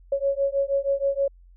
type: beating tone pair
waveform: sine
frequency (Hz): 551 / 557.3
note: C#5 / C#5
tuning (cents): -11 / +9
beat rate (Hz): 6.3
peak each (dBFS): -24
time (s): 0.12-1.28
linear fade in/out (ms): 5
effects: added 44 Hz sine -48 dBFS peak until 1.56 s